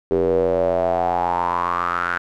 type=tone with band-pass filter sweep; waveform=square; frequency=43.65 Hz; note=F1; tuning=in tune; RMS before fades=-20 dBFS; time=0.11-2.18 s; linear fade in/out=0 ms; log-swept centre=410 to 1500 Hz; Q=7; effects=none